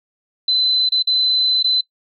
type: tone with dropouts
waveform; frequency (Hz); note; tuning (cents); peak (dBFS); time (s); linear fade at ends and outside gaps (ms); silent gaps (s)
sine; 4036; B7; +37; -13; 0.48-1.81; 5; 0.891-0.92 / 1.025-1.071 / 1.628-1.642
effects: noise-tail reverb RT60 0.1 s tail -23 dB re dry